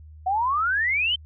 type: exponential sweep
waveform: sine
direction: up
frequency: 727 to 3150 Hz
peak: -20 dBFS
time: 0.26-1.16 s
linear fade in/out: 10 ms
effects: added 77 Hz sine -42 dBFS peak until 1.25 s